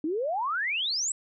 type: exponential sweep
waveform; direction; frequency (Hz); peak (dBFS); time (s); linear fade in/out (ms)
sine; up; 293.7 to 8020; -26; 0.04-1.12; 2
effects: none